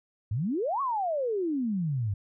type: exponential two-way sweep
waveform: sine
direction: up then down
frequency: 94.8 to 1141 to 94.8 Hz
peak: -26 dBFS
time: 0.31-2.14 s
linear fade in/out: 5 ms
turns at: 0.81 s
effects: none